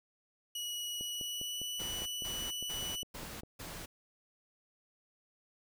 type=tone with pitch glide; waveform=sawtooth; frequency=2918 to 2960 Hz; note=F#7 to F#7; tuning=-25 to 0 cents; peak=-34 dBFS; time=0.55-3.03 s; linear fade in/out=5 ms; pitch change=+25 cents; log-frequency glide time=0.94-1.63 s
type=click train; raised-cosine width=2 ms; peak=-34 dBFS; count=13; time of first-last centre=1.01-3.434 s; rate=4.95 Hz
type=noise bursts; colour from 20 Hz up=pink; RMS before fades=-45 dBFS; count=5; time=1.79-3.86 s; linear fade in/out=10 ms; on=270 ms; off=180 ms
effects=none